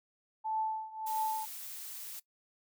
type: tone with tremolo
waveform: sine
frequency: 876 Hz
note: A5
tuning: 8 cents flat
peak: -29 dBFS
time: 0.44-1.46 s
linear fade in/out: 20 ms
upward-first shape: triangle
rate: 1.6 Hz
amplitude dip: 90%
type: noise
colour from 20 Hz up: blue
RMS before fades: -44 dBFS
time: 1.06-2.2 s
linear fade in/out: 10 ms
effects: noise-tail reverb RT60 0.1 s tail -20 dB re dry